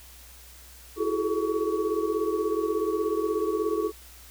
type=tone cluster; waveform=sine; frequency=332.3 / 375.2 / 419.9 / 436.5 / 1128 Hz; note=E4 / F#4 / G#4 / A4 / C#6; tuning=+14 / +24 / +19 / -14 / +30 cents; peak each=-30 / -33 / -28 / -30 / -35 dBFS; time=0.96-3.92 s; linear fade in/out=50 ms; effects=added 61 Hz sine -50 dBFS peak until 4.3 s + white hiss -50 dBFS RMS until 4.3 s